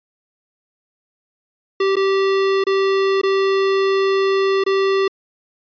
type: tone with dropouts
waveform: square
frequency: 388.8 Hz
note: G4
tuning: 14 cents flat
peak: -15 dBFS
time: 1.8-5.08 s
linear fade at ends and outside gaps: 5 ms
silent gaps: 1.957-1.966 / 2.64-2.667 / 3.215-3.233 / 4.639-4.663 s
effects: resampled to 11025 Hz